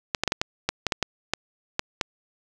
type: clicks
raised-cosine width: 0.2 ms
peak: -5 dBFS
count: 12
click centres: 0.148 / 0.236 / 0.277 / 0.321 / 0.415 / 0.69 / 0.867 / 0.922 / 1.027 / 1.336 / 1.794 / 2.012 s
effects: none